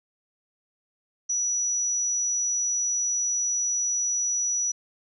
sine tone, 5880 Hz, F#8, 12 cents flat, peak -23 dBFS, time 1.29-4.72 s, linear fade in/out 10 ms, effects none

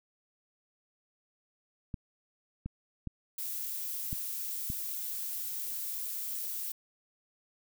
clicks, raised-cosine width 5 ms, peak -24 dBFS, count 5, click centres 1.942 / 2.66 / 3.073 / 4.129 / 4.701 s
violet noise, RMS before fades -37 dBFS, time 3.38-6.72 s, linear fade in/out 5 ms
effects none

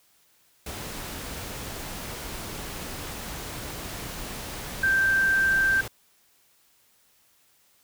sine tone in noise, 1568 Hz, G6, in tune, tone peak -19 dBFS, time 4.83-5.81 s, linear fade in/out 5 ms, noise pink, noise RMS -36 dBFS, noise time 0.66-5.88 s, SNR +14 dB, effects white hiss -63 dBFS RMS until 7.83 s

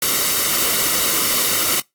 white noise with comb filter, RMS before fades -18 dBFS, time 0.02-1.8 s, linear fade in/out 2 ms, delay 1.2 ms, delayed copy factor -0.55, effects noise-tail reverb RT60 0.2 s tail -25 dB re dry + AAC 64 kbps

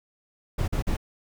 brown noise bursts, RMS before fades -25 dBFS, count 3, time 0.58-0.968 s, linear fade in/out 10 ms, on 100 ms, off 44 ms, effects none

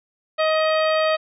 harmonic tone with a mistuned harmonic, 629 Hz, D#5, 19 cents sharp, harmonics 1 / 2 / 3 / 4 / 5 / 6 / 7, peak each -18 / -24 / -28 / -30 / -32 / -34 / -35 dBFS, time 0.38-1.17 s, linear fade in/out 20 ms, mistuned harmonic 7, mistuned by +67 cents, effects none

